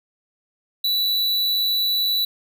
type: tone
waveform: square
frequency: 3951 Hz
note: B7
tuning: in tune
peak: -19 dBFS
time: 0.84-2.25 s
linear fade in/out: 5 ms
effects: none